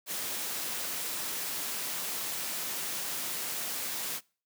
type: noise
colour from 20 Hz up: white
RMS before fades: -35 dBFS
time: 0.06-4.21 s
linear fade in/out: 50 ms
effects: noise-tail reverb RT60 0.4 s tail -25 dB re dry + high-pass 150 Hz 12 dB/octave